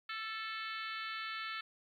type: harmonic tone with a mistuned harmonic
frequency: 438.5 Hz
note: A4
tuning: 6 cents flat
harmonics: 3 / 4 / 5 / 6 / 7 / 8 / 9 / 10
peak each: -43 / -45 / -47 / -49 / -50 / -51 / -52 / -53 dBFS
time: 0.09-1.61 s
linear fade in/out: 5 ms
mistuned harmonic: 3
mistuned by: +21 cents
effects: 12-bit